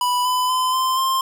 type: tone with pitch steps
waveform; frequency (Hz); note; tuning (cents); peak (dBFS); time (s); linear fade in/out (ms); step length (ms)
square; 987.8 / 1003.9 / 1020.3 / 1036.9 / 1053.8; B5 / B5 / C6 / C6 / C6; 0 / +28 / -44 / -16 / +12; -18; 0.01-1.21; 2; 240
effects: none